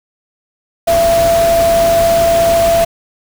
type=tone in noise; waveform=sine; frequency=672 Hz; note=E5; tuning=33 cents sharp; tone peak=-8 dBFS; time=0.87-2.85 s; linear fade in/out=10 ms; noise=pink; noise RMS=-20 dBFS; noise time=0.87-2.85 s; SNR=+9 dB; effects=none